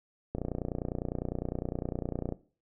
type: click train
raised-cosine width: 2 ms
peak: -19 dBFS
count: 60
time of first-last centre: 0.35-2.323 s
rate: 29.9 Hz
effects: noise-tail reverb RT60 0.4 s tail -18 dB re dry